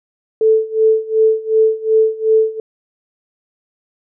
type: tone with tremolo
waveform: sine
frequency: 440 Hz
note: A4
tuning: in tune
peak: -7 dBFS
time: 0.41-2.6 s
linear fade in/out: 2 ms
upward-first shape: sine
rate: 2.7 Hz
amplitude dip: 90%
effects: none